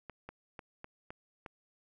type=clicks; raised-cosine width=0.5 ms; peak=-29 dBFS; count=6; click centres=0.097 / 0.29 / 0.592 / 0.844 / 1.105 / 1.462 s; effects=none